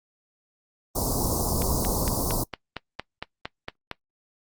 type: band-stop noise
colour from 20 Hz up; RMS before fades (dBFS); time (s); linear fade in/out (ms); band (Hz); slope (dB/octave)
pink; -25; 0.95-2.44; 10; 1100 to 4700; 48
type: click train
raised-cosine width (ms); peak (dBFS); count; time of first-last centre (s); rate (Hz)
0.3; -14; 11; 1.62-3.914; 4.36
effects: noise-tail reverb RT60 0.1 s tail -21 dB re dry + Opus 24 kbps